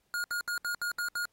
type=tone bursts; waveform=square; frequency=1430 Hz; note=F6; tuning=41 cents sharp; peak=-31 dBFS; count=7; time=0.14-1.254 s; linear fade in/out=0 ms; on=100 ms; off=69 ms; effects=pink hiss -74 dBFS RMS until 1.32 s + AAC 48 kbps